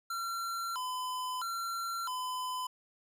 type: tone with vibrato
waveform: square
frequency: 1174.7 Hz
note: D6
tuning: in tune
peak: -35 dBFS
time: 0.1-2.67 s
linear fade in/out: 5 ms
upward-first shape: square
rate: 0.76 Hz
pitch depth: 260 cents each way
effects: none